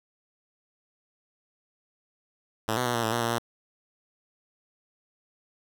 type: tone with pitch steps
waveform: 5% pulse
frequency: 110.6 / 124.7 / 120.8 / 117.1 / 110.7 / 118.9 / 116.5 / 117.6 Hz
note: A2 / B2 / B2 / A#2 / A2 / A#2 / A#2 / A#2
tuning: +9 / +17 / -38 / +8 / +11 / +35 / -1 / +16 cents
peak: -14 dBFS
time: 2.68-3.384 s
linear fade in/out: 5 ms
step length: 88 ms
effects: none